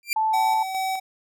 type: tone with exponential growth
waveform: sawtooth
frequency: 2368 Hz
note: D7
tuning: 14 cents sharp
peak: -14 dBFS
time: 0.03-0.13 s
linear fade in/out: 1 ms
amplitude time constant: 20 ms
type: tone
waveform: sine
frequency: 876 Hz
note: A5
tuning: 8 cents flat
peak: -19 dBFS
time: 0.16-0.63 s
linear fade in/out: 5 ms
type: tone with tremolo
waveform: square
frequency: 761 Hz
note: F#5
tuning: 48 cents sharp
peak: -24 dBFS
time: 0.33-1 s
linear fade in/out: 10 ms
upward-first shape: square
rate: 2.4 Hz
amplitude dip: 40%
effects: none